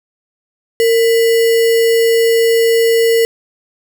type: tone with sample-and-hold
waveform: sine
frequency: 458.2 Hz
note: A#4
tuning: 30 cents flat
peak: -8 dBFS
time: 0.8-3.25 s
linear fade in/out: 0 ms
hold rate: 2450 Hz
effects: none